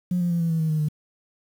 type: tone with pitch steps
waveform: sine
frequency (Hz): 178.9 / 174.71 / 170.62 / 166.63 / 162.73 / 158.92 / 155.2 / 151.57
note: F3 / F3 / F3 / E3 / E3 / D#3 / D#3 / D#3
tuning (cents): +42 / +1 / -40 / +19 / -22 / +37 / -4 / -45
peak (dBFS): -19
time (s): 0.11-0.886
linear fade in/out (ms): 5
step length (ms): 97
effects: tanh soft clip ceiling -16 dBFS + 8-bit